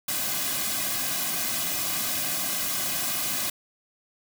white noise with comb filter, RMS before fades -28 dBFS, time 0.08-3.5 s, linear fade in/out 5 ms, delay 2.2 ms, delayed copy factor -0.85, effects none

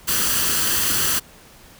white noise with comb filter, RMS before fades -20 dBFS, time 0.07-1.2 s, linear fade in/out 20 ms, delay 0.66 ms, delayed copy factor +0.55, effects pink hiss -47 dBFS RMS until 1.79 s

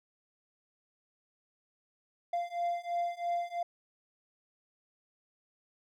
triangle beating tone pair, 692 / 695 Hz, F5 / F5, -16 / -9 cents, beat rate 3 Hz, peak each -33 / -32 dBFS, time 2.33-3.63 s, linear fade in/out 5 ms, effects none

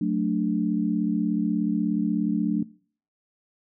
sine chord, D major, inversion first, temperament just, 183.54 / 220.2 / 293.7 Hz, F#3 / A3 / D4, -14 / +2 / 0 cents, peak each -26 dBFS, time 0.01-2.63 s, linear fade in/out 5 ms, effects noise-tail reverb RT60 0.5 s tail -22 dB re dry

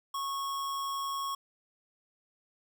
square tone with amplitude modulation, 1100 Hz, C#6, 14 cents flat, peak -32 dBFS, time 0.14-1.35 s, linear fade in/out 5 ms, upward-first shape sine, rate 151 Hz, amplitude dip 25%, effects none

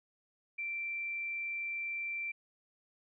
sine tone, 2349 Hz, D7, in tune, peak -35 dBFS, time 0.58-2.32 s, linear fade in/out 10 ms, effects none

